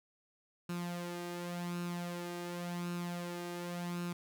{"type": "tone with flanger", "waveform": "sawtooth", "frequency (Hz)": 174.61, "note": "F3", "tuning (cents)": 0, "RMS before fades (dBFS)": -40, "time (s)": [0.69, 4.13], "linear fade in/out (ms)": 5, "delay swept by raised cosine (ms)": [0.74, 2.54], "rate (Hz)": 0.9, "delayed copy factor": 0.55, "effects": []}